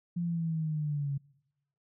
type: linear sweep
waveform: sine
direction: down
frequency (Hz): 174.61 to 138.1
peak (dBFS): -29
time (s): 0.16-1.18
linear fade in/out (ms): 10
effects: noise-tail reverb RT60 1.0 s tail -25 dB re dry

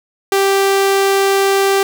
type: tone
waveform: sawtooth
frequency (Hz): 392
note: G4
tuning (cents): 0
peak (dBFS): -7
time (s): 0.32-1.83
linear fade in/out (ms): 2
effects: none

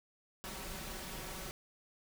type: noise with comb filter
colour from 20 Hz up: pink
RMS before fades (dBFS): -44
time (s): 0.44-1.51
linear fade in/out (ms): 0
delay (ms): 5.3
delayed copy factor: +0.6
effects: none

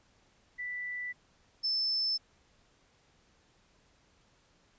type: tone pair in turn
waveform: sine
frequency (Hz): 1975.5 / 5274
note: B6 / E8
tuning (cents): 0 / 0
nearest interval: octave + perfect fourth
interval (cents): 1700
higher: second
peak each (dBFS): -35 / -28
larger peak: second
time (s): 0.58-1.13 / 1.63-2.18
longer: neither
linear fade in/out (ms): 20
effects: pink hiss -67 dBFS RMS until 4.78 s + resampled to 16000 Hz

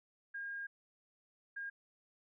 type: tone bursts at uneven times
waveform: sine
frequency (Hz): 1619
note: G#6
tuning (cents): -45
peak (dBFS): -40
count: 2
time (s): 0.34-0.67 / 1.56-1.7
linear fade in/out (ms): 10
effects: none

